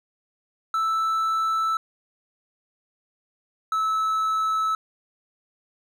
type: tone pair in turn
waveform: triangle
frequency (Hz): 1318.5 / 1303.4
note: E6 / E6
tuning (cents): 0 / -20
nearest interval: unison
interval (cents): 20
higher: first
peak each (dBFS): -19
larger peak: neither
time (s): 0.74-1.77 / 3.72-4.75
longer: neither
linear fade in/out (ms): 2
effects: none